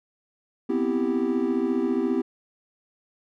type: chord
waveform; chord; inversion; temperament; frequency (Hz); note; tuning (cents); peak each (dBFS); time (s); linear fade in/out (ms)
triangle; C major seventh; third; equal; 246.9 / 261.6 / 329.6 / 392; B3 / C4 / E4 / G4; 0 / 0 / 0 / 0; -25; 0.69-2.22; 10
effects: tanh soft clip ceiling -11 dBFS